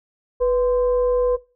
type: tone with frequency modulation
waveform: sine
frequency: 493.9 Hz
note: B4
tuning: in tune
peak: -15 dBFS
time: 0.4-1.37 s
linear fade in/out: 20 ms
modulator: 542 Hz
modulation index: 0.33
effects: noise-tail reverb RT60 0.3 s tail -19 dB re dry